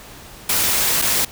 white noise with dropouts, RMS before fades -18 dBFS, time 0.49-1.25 s, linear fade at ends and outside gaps 5 ms, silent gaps 1.017-1.021 s, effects pink hiss -40 dBFS RMS until 1.31 s

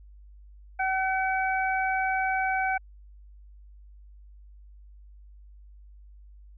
harmonic tone, 760 Hz, F#5, 46 cents sharp, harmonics 1 / 2 / 3, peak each -26 / -29 / -32 dBFS, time 0.79-2.78 s, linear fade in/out 10 ms, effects added 50 Hz sine -47 dBFS peak until 6.57 s

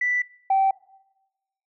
sine tone pair in turn, 1975.5 / 774.5 Hz, B6 / G5, 0 / -21 cents, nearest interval octave + major third, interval 1621 cents, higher first, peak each -20 / -15 dBFS, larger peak second, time 0.01-0.22 / 0.5-0.71 s, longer neither, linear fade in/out 5 ms, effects noise-tail reverb RT60 1.0 s tail -22 dB re dry + tanh soft clip ceiling -13 dBFS

